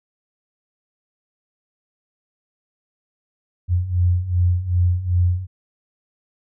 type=beating tone pair; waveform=sine; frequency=87.31 / 89.91 Hz; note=F2 / F#2; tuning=0 / -49 cents; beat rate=2.6 Hz; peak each=-21 / -17 dBFS; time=3.68-5.47 s; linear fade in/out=50 ms; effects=none

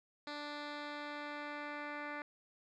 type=tone with low-pass filter sweep; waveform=10% pulse; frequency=293.7 Hz; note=D4; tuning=in tune; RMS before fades=-44 dBFS; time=0.27-2.22 s; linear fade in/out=2 ms; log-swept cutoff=4000 to 2200 Hz; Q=2.3; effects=none

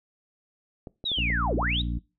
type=clicks; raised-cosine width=2 ms; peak=-25 dBFS; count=6; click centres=0.872 / 1.041 / 1.117 / 1.185 / 1.302 / 1.628 s
type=linear two-way sweep; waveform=sine; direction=down then up; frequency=3951 to 193.7 to 3951 Hz; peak=-25 dBFS; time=1.05-1.82 s; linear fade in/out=10 ms; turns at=1.56 s
type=harmonic tone; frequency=58.7 Hz; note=A#1; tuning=13 cents sharp; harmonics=1 / 2 / 3 / 4 / 5; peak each=-28 / -35 / -35 / -38 / -39 dBFS; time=1.17-1.99 s; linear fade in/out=10 ms
effects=noise-tail reverb RT60 0.3 s tail -22 dB re dry

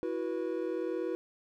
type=chord; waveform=triangle; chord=E suspended second; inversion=none; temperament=equal with one note detuned; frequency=329.6 / 370 / 486.2 Hz; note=E4 / F#4 / B4; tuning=0 / 0 / -27 cents; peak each=-34 dBFS; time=0.03-1.15 s; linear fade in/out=0 ms; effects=none

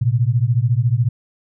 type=beating tone pair; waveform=sine; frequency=113.9 / 127.9 Hz; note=A#2 / C3; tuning=-40 / -39 cents; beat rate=14 Hz; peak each=-16 / -17 dBFS; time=0.01-1.09 s; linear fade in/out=10 ms; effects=none

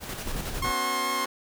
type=noise with tremolo; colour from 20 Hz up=pink; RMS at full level=-34 dBFS; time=0-0.65 s; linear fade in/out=50 ms; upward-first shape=square; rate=11 Hz; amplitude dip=40%
type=noise; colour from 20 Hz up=brown; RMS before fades=-33 dBFS; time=0.25-0.72 s; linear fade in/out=20 ms
type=tone with vibrato; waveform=sawtooth; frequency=1070 Hz; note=C6; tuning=38 cents sharp; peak=-23 dBFS; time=0.62-1.25 s; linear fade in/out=5 ms; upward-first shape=sine; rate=4.6 Hz; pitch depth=12 cents each way
type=chord; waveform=10% pulse; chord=B suspended second; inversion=none; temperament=equal; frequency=246.9 / 277.2 / 370 Hz; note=B3 / C#4 / F#4; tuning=0 / 0 / 0 cents; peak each=-27 dBFS; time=0.64-1.26 s; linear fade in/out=5 ms
effects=none

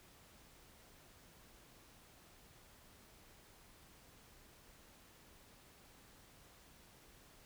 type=silence; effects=pink hiss -63 dBFS RMS until 7.45 s

